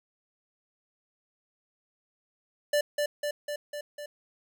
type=tone with echo; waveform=square; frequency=587.3 Hz; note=D5; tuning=in tune; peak=-23 dBFS; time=2.73-2.81 s; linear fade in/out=5 ms; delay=250 ms; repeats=5; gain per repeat=-3 dB; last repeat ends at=4.06 s; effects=none